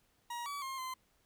40% pulse tone with pitch steps, 951 / 1142 / 1065 / 1034 Hz, A#5 / D6 / C6 / C6, +34 / -49 / +30 / -21 cents, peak -38 dBFS, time 0.3-0.94 s, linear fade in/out 5 ms, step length 160 ms, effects pink hiss -73 dBFS RMS until 1.25 s

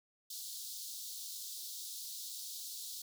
pink high-pass noise, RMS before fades -45 dBFS, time 0.3-3.02 s, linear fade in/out 5 ms, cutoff 3700 Hz, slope 48 dB/octave, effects none

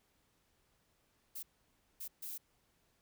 violet noise bursts at uneven times, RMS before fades -44 dBFS, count 3, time 1.35-1.43 / 2-2.08 / 2.22-2.38 s, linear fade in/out 10 ms, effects pink hiss -75 dBFS RMS until 3.01 s

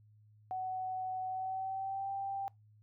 sine tone with pitch glide, 748 to 785.6 Hz, F#5 to G5, +19 to +4 cents, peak -35 dBFS, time 0.51-2.48 s, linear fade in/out 0 ms, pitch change +85 cents, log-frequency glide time 1.26-2.11 s, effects noise-tail reverb RT60 0.2 s tail -24 dB re dry + added 106 Hz sine -60 dBFS peak until 2.82 s

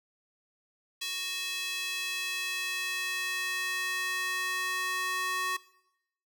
square tone with high-pass filter sweep, 370 Hz, F#4, in tune, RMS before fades -33 dBFS, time 1.01-5.57 s, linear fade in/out 10 ms, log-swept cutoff 3200 to 1300 Hz, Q 1.8, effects noise-tail reverb RT60 0.8 s tail -19 dB re dry

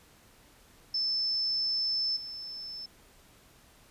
sine tone with level steps, 5274 Hz, E8, in tune, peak -27 / -38 dBFS, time 0.94-2.86 s, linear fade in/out 5 ms, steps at 2.16 s, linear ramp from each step 10 ms, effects pink hiss -59 dBFS RMS until 3.9 s + resampled to 32000 Hz

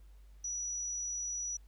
sine tone, 5870 Hz, F#8, 15 cents flat, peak -35 dBFS, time 0.44-1.57 s, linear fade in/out 5 ms, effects added 50 Hz sine -53 dBFS peak until 1.67 s + pink hiss -72 dBFS RMS until 1.67 s

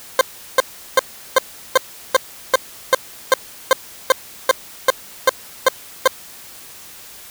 20% pulse tone bursts, 523.3 Hz, C5, in tune, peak -3 dBFS, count 16, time 0.19-6.076 s, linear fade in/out 2 ms, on 21 ms, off 370 ms, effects white hiss -39 dBFS RMS until 7.3 s

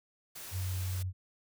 white noise, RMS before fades -45 dBFS, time 0.35-1.03 s, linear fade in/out 10 ms
sine tone with vibrato, 92.5 Hz, F#2, in tune, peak -32 dBFS, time 0.51-1.13 s, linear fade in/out 50 ms, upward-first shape sine, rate 2.6 Hz, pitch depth 9 cents each way
effects none

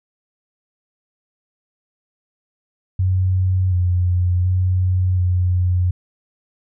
sine tone with pitch steps, 92.9 / 89.5 / 91.9 / 90.1 Hz, F#2 / F2 / F#2 / F#2, +7 / +43 / -11 / -45 cents, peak -14 dBFS, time 2.99-5.91 s, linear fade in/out 5 ms, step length 730 ms, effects none

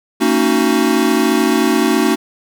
square chord, D# minor seventh, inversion second, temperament equal with one note detuned, 227.9 / 277.2 / 311.1 / 370 Hz, A#3 / C#4 / D#4 / F#4, -39 / 0 / 0 / 0 cents, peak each -18 dBFS, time 0.2-2.16 s, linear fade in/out 20 ms, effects none

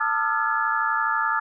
sine tone cluster, 893 / 1209 / 1324 / 1396 / 1704 Hz, A5 / D6 / E6 / F6 / G#6, +25 / +50 / +7 / -1 / +44 cents, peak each -27 dBFS, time 0-1.4 s, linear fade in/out 10 ms, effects none

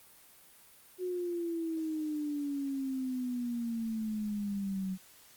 sine exponential sweep, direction down, 368 to 186.2 Hz, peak -32 dBFS, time 0.98-4.98 s, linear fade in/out 50 ms, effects white hiss -58 dBFS RMS until 5.36 s + Opus 32 kbps

